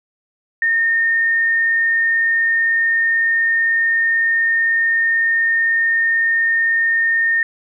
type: tone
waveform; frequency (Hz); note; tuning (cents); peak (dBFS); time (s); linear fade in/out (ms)
sine; 1829; A#6; -33; -13; 0.62-7.43; 2
effects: none